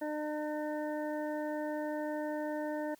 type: harmonic tone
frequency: 302.1 Hz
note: D4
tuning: 49 cents sharp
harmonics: 1 / 2 / 3 / 5 / 6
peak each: -37 / -37 / -43 / -50 / -48 dBFS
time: 0.01-2.95 s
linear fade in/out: 10 ms
effects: white hiss -65 dBFS RMS until 2.99 s